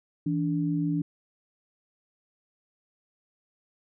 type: tone pair together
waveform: sine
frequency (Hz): 163.64 / 290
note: E3 / D4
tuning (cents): -12 / -22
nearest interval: minor seventh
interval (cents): 990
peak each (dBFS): -27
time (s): 0.26-1.02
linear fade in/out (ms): 5
effects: none